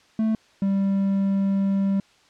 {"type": "tone pair in turn", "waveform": "triangle", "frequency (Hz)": [220, 196], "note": ["A3", "G3"], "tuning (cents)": [0, 0], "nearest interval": "major second", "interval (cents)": 200, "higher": "first", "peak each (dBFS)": -17, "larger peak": "neither", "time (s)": [[0.19, 0.35], [0.62, 2]], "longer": "second", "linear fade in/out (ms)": 2, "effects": ["white hiss -57 dBFS RMS until 2.29 s", "low-pass 5000 Hz 12 dB/octave"]}